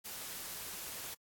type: noise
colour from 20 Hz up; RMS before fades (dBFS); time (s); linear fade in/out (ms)
white; -44; 0.04-1.15; 20
effects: AAC 64 kbps